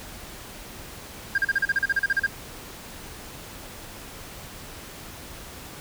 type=tone bursts; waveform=sine; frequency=1606 Hz; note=G6; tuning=41 cents sharp; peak=-16 dBFS; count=14; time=1.35-2.265 s; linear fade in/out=5 ms; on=31 ms; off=37 ms; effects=tanh soft clip ceiling -17 dBFS + pink hiss -41 dBFS RMS until 5.8 s